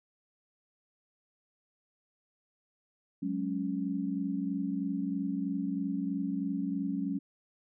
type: chord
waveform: sine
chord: F# suspended second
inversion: none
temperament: just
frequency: 185 / 208.1 / 277.5 Hz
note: F#3 / G#3 / C#4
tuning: 0 / +4 / +2 cents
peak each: -35 / -36 / -33 dBFS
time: 3.22-7.19 s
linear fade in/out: 10 ms
effects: none